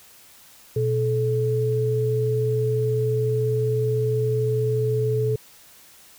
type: tone pair together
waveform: sine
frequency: 121.5 / 433 Hz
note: B2 / A4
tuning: -28 / -28 cents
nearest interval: octave + minor seventh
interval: 2200 cents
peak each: -22 dBFS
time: 0.76-5.36 s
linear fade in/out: 5 ms
effects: white hiss -50 dBFS RMS until 6.18 s